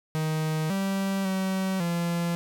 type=tone with pitch steps; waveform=45% pulse; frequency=156.7 / 194.5 / 190 / 171.2 Hz; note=D#3 / G3 / F#3 / F3; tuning=+13 / -13 / +46 / -34 cents; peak=-25 dBFS; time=0.15-2.35 s; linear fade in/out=0 ms; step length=550 ms; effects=10-bit